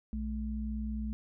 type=tone pair together; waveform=sine; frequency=60.73 / 215.6 Hz; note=B1 / A3; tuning=-28 / -35 cents; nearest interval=octave + minor seventh; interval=2193 cents; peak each=-35 / -36 dBFS; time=0.13-1.13 s; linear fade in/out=0 ms; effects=none